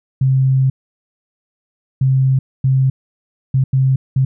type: tone bursts at uneven times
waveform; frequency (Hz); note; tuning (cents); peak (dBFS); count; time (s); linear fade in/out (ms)
sine; 132.5; C3; +22; -10; 6; 0.21-0.7 / 2.01-2.39 / 2.64-2.9 / 3.54-3.64 / 3.73-3.96 / 4.16-4.25; 5
effects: none